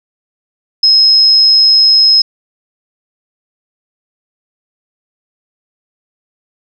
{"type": "tone", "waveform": "sine", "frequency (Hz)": 5140, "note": "E8", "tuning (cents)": -45, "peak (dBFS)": -4, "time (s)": [0.83, 2.22], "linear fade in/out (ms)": 5, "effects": []}